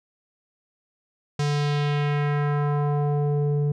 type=tone with low-pass filter sweep; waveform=square; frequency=146 Hz; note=D3; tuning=10 cents flat; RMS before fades=-23 dBFS; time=1.39-3.72 s; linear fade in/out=5 ms; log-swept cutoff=6200 to 330 Hz; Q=1.5; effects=none